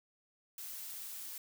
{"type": "noise", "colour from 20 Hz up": "blue", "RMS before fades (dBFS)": -45, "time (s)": [0.58, 1.38], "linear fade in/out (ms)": 2, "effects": []}